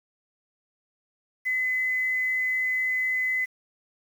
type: tone with quantisation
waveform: sine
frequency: 2024 Hz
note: B6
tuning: 42 cents sharp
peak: -23 dBFS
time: 1.45-3.46 s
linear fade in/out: 20 ms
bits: 8
effects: none